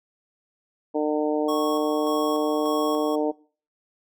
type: harmonic tone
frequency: 151.3 Hz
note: D#3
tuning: 48 cents flat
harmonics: 2 / 3 / 4 / 5 / 6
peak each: -25 / -25 / -28 / -33 / -34 dBFS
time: 0.94-3.32 s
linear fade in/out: 20 ms
type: tone with tremolo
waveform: square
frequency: 1100 Hz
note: C#6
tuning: 14 cents flat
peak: -29 dBFS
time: 1.48-3.16 s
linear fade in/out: 10 ms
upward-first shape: square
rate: 1.7 Hz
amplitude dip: 40%
effects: noise-tail reverb RT60 0.4 s tail -21 dB re dry